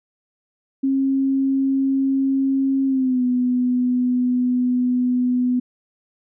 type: tone with pitch glide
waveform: sine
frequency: 270 to 249 Hz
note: C#4 to B3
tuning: -45 to +14 cents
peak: -16 dBFS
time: 0.83-5.6 s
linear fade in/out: 10 ms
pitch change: -141 cents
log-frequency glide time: 2.86-3.23 s
effects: none